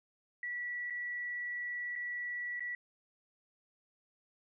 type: tone with dropouts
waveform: sine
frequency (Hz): 1947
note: B6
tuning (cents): -25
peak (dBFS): -36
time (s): 0.43-2.75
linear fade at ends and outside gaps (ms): 2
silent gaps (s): 0.9-0.905 / 1.955-1.96 / 2.596-2.605
effects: none